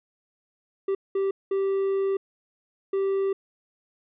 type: tone bursts at uneven times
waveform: triangle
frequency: 390 Hz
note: G4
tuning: 9 cents flat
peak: -20 dBFS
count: 4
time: 0.88-0.95 / 1.15-1.31 / 1.51-2.17 / 2.93-3.33 s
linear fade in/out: 5 ms
effects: resampled to 8000 Hz